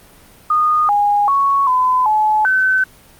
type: tone with pitch steps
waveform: sine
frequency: 1229 / 821 / 1110 / 1013 / 857 / 1525 Hz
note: D#6 / G#5 / C#6 / B5 / A5 / G6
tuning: -22 / -20 / +2 / +44 / -46 / -48 cents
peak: -11 dBFS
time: 0.5-2.84 s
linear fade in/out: 5 ms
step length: 390 ms
effects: pink hiss -45 dBFS RMS until 3.19 s + Opus 32 kbps